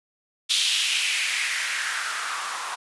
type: noise with band-pass filter sweep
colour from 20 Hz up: blue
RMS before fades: -26 dBFS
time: 0.49-2.76 s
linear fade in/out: 20 ms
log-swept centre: 3500 to 990 Hz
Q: 3.1
effects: resampled to 24000 Hz